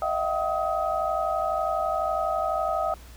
sine tone cluster, 626 / 678 / 760 / 1265 Hz, D#5 / E5 / F#5 / D#6, +10 / +49 / +46 / +28 cents, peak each -29 dBFS, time 0.02-2.94 s, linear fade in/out 2 ms, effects added 60 Hz sine -44 dBFS peak until 3.16 s + pink hiss -51 dBFS RMS until 3.16 s

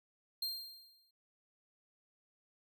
45% pulse tone with exponential decay, 4192 Hz, C8, 2 cents sharp, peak -33 dBFS, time 0.42-1.11 s, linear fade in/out 5 ms, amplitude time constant 150 ms, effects none

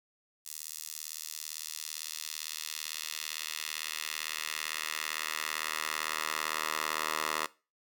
10% pulse tone with high-pass filter sweep, 77.78 Hz, D#2, in tune, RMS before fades -37 dBFS, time 0.45-7.47 s, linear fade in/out 20 ms, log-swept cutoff 7200 to 930 Hz, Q 0.96, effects noise-tail reverb RT60 0.3 s tail -19 dB re dry

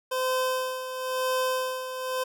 25% pulse tone with tremolo, 514 Hz, C5, 31 cents flat, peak -20 dBFS, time 0.11-2.24 s, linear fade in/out 10 ms, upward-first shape sine, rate 0.98 Hz, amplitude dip 65%, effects none

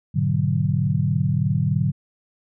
sine chord, G# half-diminished seventh, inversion none, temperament equal, 103.83 / 123.47 / 146.83 / 185 Hz, G#2 / B2 / D3 / F#3, 0 / 0 / 0 / 0 cents, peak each -24 / -25 / -21 / -25 dBFS, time 0.14-1.92 s, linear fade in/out 20 ms, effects none

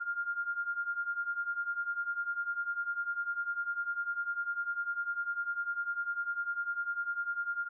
sine beating tone pair, 1396.9 / 1406.9 Hz, F6 / F6, 0 / +12 cents, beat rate 10 Hz, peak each -37 / -34 dBFS, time 0-7.69 s, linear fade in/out 20 ms, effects none

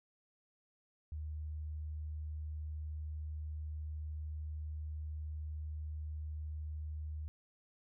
sine tone, 76.6 Hz, D#2, 27 cents flat, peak -39 dBFS, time 1.12-7.28 s, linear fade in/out 0 ms, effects none

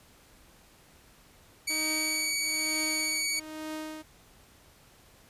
15% pulse tone with pitch glide, 2267 to 2254 Hz, C#7 to C#7, +38 to +28 cents, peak -21 dBFS, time 1.67-3.4 s, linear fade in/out 10 ms, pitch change -10 cents, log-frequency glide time 1.84-2.82 s
sawtooth tone with tremolo, 311.1 Hz, D#4, in tune, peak -30 dBFS, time 1.69-4.03 s, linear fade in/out 20 ms, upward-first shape triangle, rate 1.1 Hz, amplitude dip 95%
effects pink hiss -58 dBFS RMS until 5.29 s + resampled to 32000 Hz

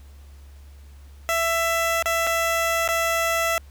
15% pulse tone with dropouts, 665 Hz, E5, 15 cents sharp, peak -14 dBFS, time 1.29-3.58 s, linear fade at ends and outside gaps 0 ms, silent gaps 2.025-2.058 / 2.268-2.272 / 2.877-2.888 s, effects added 70 Hz sine -42 dBFS peak until 3.7 s + pink hiss -57 dBFS RMS until 3.7 s

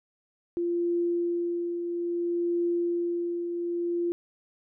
sine tone with tremolo, 345.4 Hz, F4, 19 cents flat, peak -23 dBFS, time 0.57-4.12 s, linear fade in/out 0 ms, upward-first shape triangle, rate 0.6 Hz, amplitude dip 50%, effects none

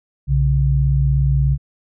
sine tone pair together, 61.7 / 138.51 Hz, B1 / C#3, -1 / -1 cents, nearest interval octave + major second, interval 1400 cents, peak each -16 / -15 dBFS, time 0.27-1.58 s, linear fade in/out 50 ms, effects none

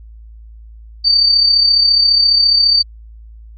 sine tone with amplitude modulation, 4600 Hz, D8, 37 cents flat, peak -6 dBFS, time 1.04-2.83 s, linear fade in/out 20 ms, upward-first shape sine, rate 34.6 Hz, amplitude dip 50%, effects added 55 Hz sine -34 dBFS peak until 3.57 s

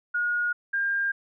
sine tone pair in turn, 1440 / 1603.3 Hz, F#6 / G6, -47 / +39 cents, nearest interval major second, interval 186 cents, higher second, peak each -23 dBFS, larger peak neither, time 0.14-0.53 / 0.73-1.12 s, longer neither, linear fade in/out 10 ms, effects none

